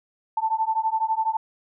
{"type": "beating tone pair", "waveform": "sine", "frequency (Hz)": [880, 892], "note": ["A5", "A5"], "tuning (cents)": [0, 23], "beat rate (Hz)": 12, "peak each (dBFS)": -24, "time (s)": [0.37, 1.37], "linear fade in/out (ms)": 5, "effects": []}